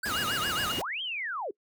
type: tone with vibrato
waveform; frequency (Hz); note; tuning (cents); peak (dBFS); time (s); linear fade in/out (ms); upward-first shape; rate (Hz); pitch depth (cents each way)
square; 1442; F#6; -45; -31; 0.03-0.72; 5; sine; 7.3; 280
type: noise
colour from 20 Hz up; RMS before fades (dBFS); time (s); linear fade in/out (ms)
pink; -35; 0.05-0.82; 10
type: tone bursts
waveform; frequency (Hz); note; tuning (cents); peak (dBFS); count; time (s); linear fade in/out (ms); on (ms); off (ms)
sine; 2860; F7; +41; -31; 5; 0.13-0.8; 10; 110; 30
type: linear two-way sweep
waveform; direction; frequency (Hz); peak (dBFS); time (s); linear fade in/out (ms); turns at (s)
sine; up then down; 123.47 to 3265 to 338; -31; 0.77-1.51; 5; 1.02
effects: noise-tail reverb RT60 0.1 s tail -25 dB re dry + high-pass 80 Hz 12 dB/octave